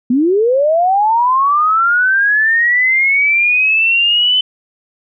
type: linear sweep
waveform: sine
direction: up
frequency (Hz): 233.1 to 3042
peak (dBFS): -9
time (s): 0.1-4.41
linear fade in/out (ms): 5
effects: none